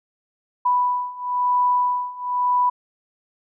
sine beating tone pair, 987.8 / 988.8 Hz, B5 / B5, 0 / +2 cents, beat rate 1 Hz, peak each -22 / -20 dBFS, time 0.65-2.7 s, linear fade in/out 10 ms, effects none

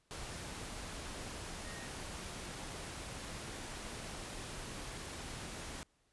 sine tone in noise, 1864.7 Hz, A#6, in tune, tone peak -52 dBFS, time 1.65-1.87 s, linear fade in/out 0 ms, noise pink, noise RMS -45 dBFS, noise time 0.11-5.83 s, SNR -10 dB, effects pink hiss -75 dBFS RMS until 6.12 s + resampled to 24000 Hz

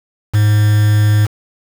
triangle tone with quantisation, 105.4 Hz, G#2, 26 cents sharp, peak -6 dBFS, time 0.33-1.27 s, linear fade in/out 20 ms, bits 4, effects none

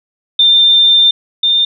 sine tone pair in turn, 3593 / 3610 Hz, A7 / A7, +36 / +44 cents, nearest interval unison, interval 8 cents, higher second, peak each -5 / -8 dBFS, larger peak first, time 0.39-1.11 / 1.43-1.65 s, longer first, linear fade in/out 5 ms, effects none

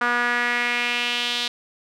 sawtooth tone with band-pass filter sweep, 241.4 Hz, B3, 39 cents flat, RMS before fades -23 dBFS, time 0.01-1.48 s, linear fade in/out 5 ms, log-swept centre 1400 to 3700 Hz, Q 3, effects none

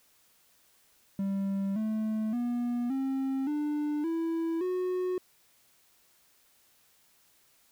triangle tone with pitch steps, 196 / 217.5 / 241.3 / 267.7 / 297.1 / 329.6 / 365.7 Hz, G3 / A3 / B3 / C4 / D4 / E4 / F#4, 0 / -20 / -40 / +40 / +20 / 0 / -20 cents, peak -26 dBFS, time 1.19-5.18 s, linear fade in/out 2 ms, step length 570 ms, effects white hiss -65 dBFS RMS until 7.71 s

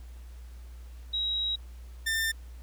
sine / sawtooth tone pair in turn, 3837 / 1795.2 Hz, A#7 / A6, +49 / +34 cents, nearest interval octave + minor second, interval 1315 cents, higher first, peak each -27 / -23 dBFS, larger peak second, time 1.13-1.56 / 2.06-2.32 s, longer first, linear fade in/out 10 ms, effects added 60 Hz sine -42 dBFS peak until 2.62 s + pink hiss -60 dBFS RMS until 2.62 s

